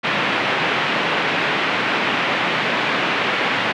white band-pass noise, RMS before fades -20 dBFS, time 0.03-3.73 s, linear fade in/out 20 ms, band 140 to 2800 Hz, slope 24 dB/octave, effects none

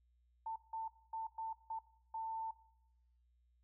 sine tone bursts at uneven times, 894 Hz, A5, 27 cents sharp, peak -39 dBFS, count 6, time 0.46-0.56 / 0.73-0.88 / 1.13-1.27 / 1.38-1.53 / 1.7-1.79 / 2.14-2.51 s, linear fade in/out 5 ms, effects noise-tail reverb RT60 0.8 s tail -18 dB re dry + added 60 Hz sine -70 dBFS peak until 3.63 s

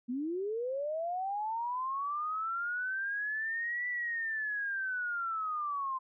sine linear two-way sweep, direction up then down, 233.1 to 1975.5 to 1033 Hz, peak -32 dBFS, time 0.08-5.99 s, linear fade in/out 20 ms, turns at 3.88 s, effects none

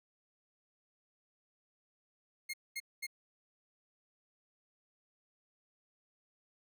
sawtooth tone bursts, 2141 Hz, C7, 39 cents sharp, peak -34 dBFS, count 3, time 2.49-3.068 s, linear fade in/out 10 ms, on 46 ms, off 220 ms, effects none

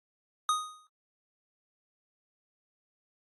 square tone with exponential decay, 1244.5 Hz, D#6, in tune, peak -23 dBFS, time 0.49-0.87 s, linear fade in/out 1 ms, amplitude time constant 81 ms, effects AAC 32 kbps

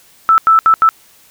sine tone bursts at uneven times, 1318.5 Hz, E6, in tune, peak -5 dBFS, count 4, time 0.29-0.38 / 0.47-0.59 / 0.66-0.74 / 0.82-0.89 s, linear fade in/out 0 ms, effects white hiss -47 dBFS RMS until 1.3 s

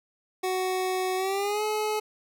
25% pulse tone with pitch glide, 371.9 to 427.2 Hz, F#4 to G#4, +9 to +49 cents, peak -22 dBFS, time 0.43-2 s, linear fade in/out 10 ms, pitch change +240 cents, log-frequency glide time 1.16-1.63 s, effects none

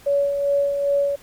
sine tone with tremolo, 565 Hz, C#5, 33 cents sharp, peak -15 dBFS, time 0.06-1.16 s, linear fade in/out 10 ms, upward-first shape sine, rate 2.5 Hz, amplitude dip 45%, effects pink hiss -48 dBFS RMS until 1.22 s + MP3 96 kbps

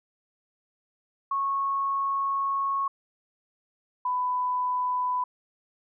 sine tone pair in turn, 1100 / 997.3 Hz, C#6 / B5, -14 / +17 cents, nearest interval major second, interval 169 cents, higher first, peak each -24 dBFS, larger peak neither, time 1.31-2.88 / 4.05-5.24 s, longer first, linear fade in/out 5 ms, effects none

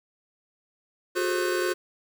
square tone cluster, 360.6 / 403.1 / 432.7 / 528 / 1508 Hz, F#4 / G4 / A4 / C5 / F#6, -45 / +48 / -29 / +16 / +32 cents, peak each -27 / -35 / -36 / -33 / -33 dBFS, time 1.15-1.74 s, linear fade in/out 20 ms, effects 9-bit

